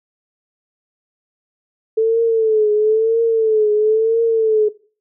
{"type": "tone with vibrato", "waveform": "sine", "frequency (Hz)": 440, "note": "A4", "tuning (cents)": 0, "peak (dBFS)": -11, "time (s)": [1.97, 4.69], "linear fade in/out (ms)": 10, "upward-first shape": "triangle", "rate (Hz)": 1, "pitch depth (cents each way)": 85, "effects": ["noise-tail reverb RT60 0.4 s tail -18 dB re dry"]}